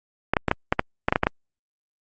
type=clicks; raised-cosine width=0.5 ms; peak=-3 dBFS; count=11; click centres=0.336 / 0.368 / 0.483 / 0.514 / 0.725 / 0.794 / 1.085 / 1.125 / 1.159 / 1.234 / 1.269 s; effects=Opus 48 kbps